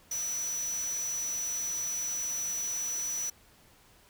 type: tone in noise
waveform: sine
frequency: 5920 Hz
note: F#8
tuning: in tune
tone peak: -31 dBFS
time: 0.11-3.3 s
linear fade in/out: 5 ms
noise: white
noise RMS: -43 dBFS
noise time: 0.11-3.3 s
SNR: +9 dB
effects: pink hiss -60 dBFS RMS until 4.09 s